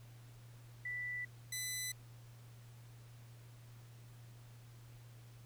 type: tone pair in turn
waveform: sine / 10% pulse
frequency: 1975.5 / 2002 Hz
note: B6 / B6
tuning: 0 / +23 cents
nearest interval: unison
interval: 23 cents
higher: second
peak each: -39 / -30 dBFS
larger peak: second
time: 0.85-1.25 / 1.52-1.92 s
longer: neither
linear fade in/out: 5 ms
effects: added 118 Hz sine -54 dBFS peak until 5.45 s + pink hiss -65 dBFS RMS until 5.45 s